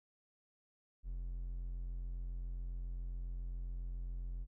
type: tone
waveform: triangle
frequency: 43.65 Hz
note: F1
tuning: in tune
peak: -37 dBFS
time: 1.03-4.47 s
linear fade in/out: 50 ms
effects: none